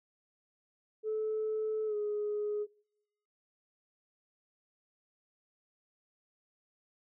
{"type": "tone with pitch glide", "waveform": "sine", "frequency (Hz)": [434, 417.8], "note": ["A4", "G#4"], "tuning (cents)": [-24, 10], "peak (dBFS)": -30, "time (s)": [1.03, 2.67], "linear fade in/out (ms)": 50, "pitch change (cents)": -66, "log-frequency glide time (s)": [1.86, 1.95], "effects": ["noise-tail reverb RT60 0.8 s tail -25 dB re dry", "tanh soft clip ceiling -27 dBFS"]}